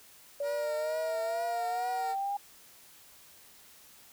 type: exponential sweep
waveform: sine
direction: up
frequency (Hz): 569 to 812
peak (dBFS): -30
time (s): 0.4-2.37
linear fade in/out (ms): 5
type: tone with vibrato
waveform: 15% pulse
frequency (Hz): 469.3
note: A#4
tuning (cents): +12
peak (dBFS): -33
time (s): 0.42-2.16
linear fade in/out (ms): 50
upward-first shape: triangle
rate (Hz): 2.2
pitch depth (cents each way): 47
effects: white hiss -56 dBFS RMS until 4.12 s